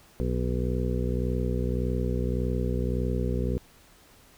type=harmonic tone; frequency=61.74 Hz; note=B1; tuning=in tune; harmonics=1 / 2 / 3 / 4 / 6 / 7 / 8; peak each=-28 / -31 / -33 / -34 / -36 / -36 / -37 dBFS; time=0.2-3.58 s; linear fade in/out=0 ms; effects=pink hiss -56 dBFS RMS until 4.37 s